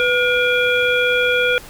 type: harmonic tone with a mistuned harmonic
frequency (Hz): 477.4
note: A#4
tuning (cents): +41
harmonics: 1 / 3 / 5 / 7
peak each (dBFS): -18 / -18 / -20 / -24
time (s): 0-1.58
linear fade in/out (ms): 0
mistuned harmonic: 1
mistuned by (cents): +64
effects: pink hiss -39 dBFS RMS until 1.69 s